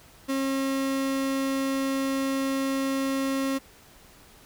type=tone; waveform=35% pulse; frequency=270 Hz; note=C#4; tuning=45 cents flat; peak=-23 dBFS; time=0.28-3.59 s; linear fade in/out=20 ms; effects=pink hiss -53 dBFS RMS until 4.45 s